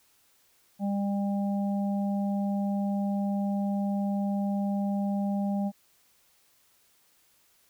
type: harmonic tone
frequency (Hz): 200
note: G3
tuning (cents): +35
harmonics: 1 / 3 / 4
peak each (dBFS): -26 / -38 / -38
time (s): 0.79-5.72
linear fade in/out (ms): 50
effects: white hiss -65 dBFS RMS until 7.69 s